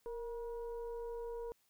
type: tone with frequency modulation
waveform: sine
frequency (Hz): 466.2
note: A#4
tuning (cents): 0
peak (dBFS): -40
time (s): 0.06-1.52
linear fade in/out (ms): 0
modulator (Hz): 493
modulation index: 0.55
effects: white hiss -75 dBFS RMS until 1.69 s